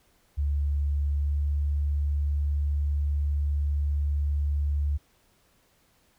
sine tone with pitch glide, 71.9 to 72.48 Hz, D2 to D2, -36 to -22 cents, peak -23 dBFS, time 0.37-4.98 s, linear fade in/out 20 ms, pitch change +14 cents, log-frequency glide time 1.19-1.34 s, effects pink hiss -65 dBFS RMS until 6.18 s

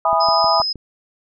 sine chord, E major seventh, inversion none, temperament just, 659.3 / 824.1 / 988.9 / 1236.1 Hz, E5 / G#5 / B5 / D#6, 0 / -14 / +2 / -12 cents, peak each -19 dBFS, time 0.05-0.62 s, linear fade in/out 2 ms
click train, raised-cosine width 3 ms, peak -22 dBFS, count 5, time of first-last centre 0.13-0.757 s, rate 6.38 Hz
sine tone, 5080 Hz, D#8, 35 cents sharp, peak -19 dBFS, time 0.2-0.73 s, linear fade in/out 10 ms
effects none

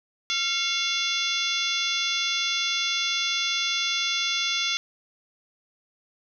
harmonic tone with a mistuned harmonic, 690 Hz, F5, 21 cents flat, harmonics 2 / 3 / 4 / 5 / 6 / 7 / 8 / 9, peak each -34 / -31 / -32 / -27 / -35 / -34 / -35 / -35 dBFS, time 0.3-4.77 s, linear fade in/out 0 ms, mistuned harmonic 3, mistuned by +86 cents, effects none

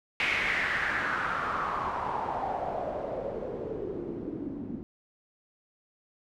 white noise with low-pass filter sweep, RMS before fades -32 dBFS, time 0.2-4.83 s, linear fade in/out 0 ms, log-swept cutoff 2400 to 250 Hz, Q 4.4, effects none

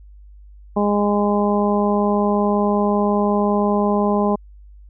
harmonic tone, 205.5 Hz, G#3, 18 cents flat, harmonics 1 / 2 / 3 / 4 / 5, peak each -18 / -21 / -23 / -24 / -25 dBFS, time 0.76-4.36 s, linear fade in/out 10 ms, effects added 50 Hz sine -40 dBFS peak until 4.89 s

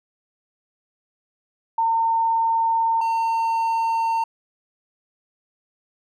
sine / triangle tone pair in turn, 909 / 909 Hz, A#5 / A#5, -44 / -44 cents, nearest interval unison, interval 0 cents, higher neither, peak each -17 / -17 dBFS, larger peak neither, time 1.78-3.01 / 3.01-4.24 s, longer neither, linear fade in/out 5 ms, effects none

